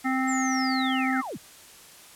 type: harmonic tone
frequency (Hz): 261.6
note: C4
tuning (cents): 0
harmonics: 1 / 3 / 5 / 7 / 8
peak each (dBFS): -25 / -30 / -32 / -33 / -34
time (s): 0.04-1.22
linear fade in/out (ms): 20
type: linear sweep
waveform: sine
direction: down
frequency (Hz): 7570 to 65.41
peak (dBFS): -32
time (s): 0.27-1.38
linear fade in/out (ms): 20
effects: white hiss -49 dBFS RMS until 2.15 s + low-pass 12000 Hz 12 dB/octave